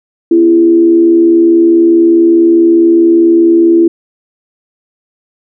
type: tone with frequency modulation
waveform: sine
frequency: 336.3 Hz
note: E4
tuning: 35 cents sharp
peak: -3 dBFS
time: 0.31-3.88 s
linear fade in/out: 5 ms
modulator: 75.3 Hz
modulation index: 0.4
effects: none